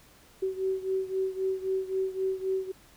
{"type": "beating tone pair", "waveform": "sine", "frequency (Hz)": [379.1, 382.9], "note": ["F#4", "G4"], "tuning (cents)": [42, -41], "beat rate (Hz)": 3.8, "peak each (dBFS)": [-29, -32], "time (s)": [0.42, 2.72], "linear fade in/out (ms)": 10, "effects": ["pink hiss -57 dBFS RMS until 2.96 s"]}